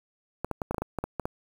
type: clicks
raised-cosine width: 1 ms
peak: -15 dBFS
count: 11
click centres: 0.446 / 0.513 / 0.618 / 0.71 / 0.745 / 0.782 / 0.82 / 0.987 / 1.04 / 1.197 / 1.255 s
effects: 7-bit